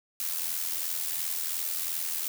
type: noise with amplitude modulation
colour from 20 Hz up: blue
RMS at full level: -29 dBFS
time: 0.2-2.28 s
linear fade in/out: 2 ms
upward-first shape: sine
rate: 82.8 Hz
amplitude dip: 60%
effects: none